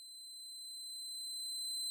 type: tone with level ramp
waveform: 30% pulse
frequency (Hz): 4058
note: B7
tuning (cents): +46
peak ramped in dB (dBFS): -48 to -34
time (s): 0-1.9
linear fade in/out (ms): 0
effects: none